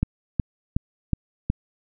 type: click train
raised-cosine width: 5 ms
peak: -8 dBFS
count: 5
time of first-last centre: 0.03-1.501 s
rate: 2.72 Hz
effects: none